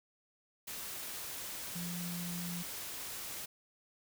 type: tone in noise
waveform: sine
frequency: 174.5 Hz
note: F3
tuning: 1 cent flat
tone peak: -39 dBFS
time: 1.75-2.63 s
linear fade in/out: 10 ms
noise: white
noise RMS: -43 dBFS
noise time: 0.67-3.46 s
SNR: +1 dB
effects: none